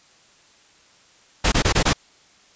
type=noise bursts; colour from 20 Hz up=pink; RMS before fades=-17 dBFS; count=5; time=1.44-1.933 s; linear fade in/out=10 ms; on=81 ms; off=22 ms; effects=white hiss -54 dBFS RMS until 2.55 s + resampled to 16000 Hz